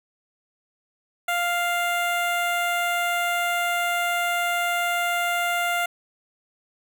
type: tone with notch filter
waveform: 15% pulse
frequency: 698.5 Hz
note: F5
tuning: in tune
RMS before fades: -24 dBFS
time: 1.28-5.86 s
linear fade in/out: 5 ms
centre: 5400 Hz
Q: 1.2
effects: none